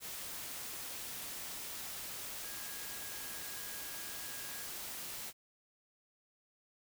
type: tone in noise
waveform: sine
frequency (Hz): 1645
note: G#6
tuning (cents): -17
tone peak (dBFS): -54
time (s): 2.41-4.69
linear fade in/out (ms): 50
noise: white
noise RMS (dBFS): -44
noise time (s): 0-5.33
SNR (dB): -13
effects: none